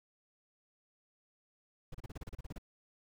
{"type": "noise bursts", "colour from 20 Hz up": "brown", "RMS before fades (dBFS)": -43, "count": 12, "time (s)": [1.92, 2.583], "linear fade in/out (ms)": 5, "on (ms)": 25, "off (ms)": 33, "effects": []}